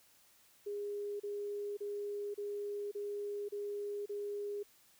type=tone bursts; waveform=sine; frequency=409.7 Hz; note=G#4; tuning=24 cents flat; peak=-37 dBFS; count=7; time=0.66-4.632 s; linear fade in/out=10 ms; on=540 ms; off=32 ms; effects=white hiss -66 dBFS RMS until 4.99 s